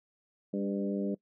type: harmonic tone with a mistuned harmonic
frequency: 99.9 Hz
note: G2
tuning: 33 cents sharp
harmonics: 2 / 3 / 4 / 5 / 6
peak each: -32 / -36 / -38 / -40 / -42 dBFS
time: 0.53-1.15 s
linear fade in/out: 10 ms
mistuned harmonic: 3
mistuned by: -27 cents
effects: noise-tail reverb RT60 0.1 s tail -22 dB re dry